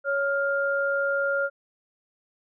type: tone pair together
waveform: sine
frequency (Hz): 557 / 1403.6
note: C#5 / F6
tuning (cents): +8 / +8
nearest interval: octave + major third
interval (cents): 1600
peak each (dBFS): -25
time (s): 0.04-1.5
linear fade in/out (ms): 50
effects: none